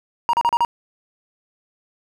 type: tone bursts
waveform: triangle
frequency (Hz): 944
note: A#5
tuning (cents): +22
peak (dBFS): -12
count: 5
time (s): 0.29-0.649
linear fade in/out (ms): 0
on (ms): 43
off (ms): 36
effects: none